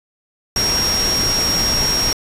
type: tone in noise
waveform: sine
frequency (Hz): 5588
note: F8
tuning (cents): 0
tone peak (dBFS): -16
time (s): 0.56-2.13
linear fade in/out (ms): 2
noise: pink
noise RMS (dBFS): -22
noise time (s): 0.56-2.13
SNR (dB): +3
effects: resampled to 32000 Hz